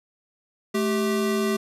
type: tone pair together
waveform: square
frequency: 216.8 / 391.3 Hz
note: A3 / G4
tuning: -25 / -3 cents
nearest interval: minor seventh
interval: 1022 cents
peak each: -25 / -25 dBFS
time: 0.74-1.57 s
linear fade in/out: 10 ms
effects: resampled to 32000 Hz